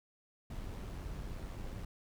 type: noise with amplitude modulation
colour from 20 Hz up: brown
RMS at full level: -41 dBFS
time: 0.5-1.85 s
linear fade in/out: 5 ms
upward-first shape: sine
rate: 93 Hz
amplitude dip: 35%
effects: none